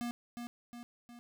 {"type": "tone with echo", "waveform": "square", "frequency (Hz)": 238.9, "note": "A#3", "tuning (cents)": 43, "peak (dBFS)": -36, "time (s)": [0.01, 0.11], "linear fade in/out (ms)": 0, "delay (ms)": 360, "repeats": 3, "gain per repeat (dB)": -5, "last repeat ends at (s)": 1.19, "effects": ["12-bit"]}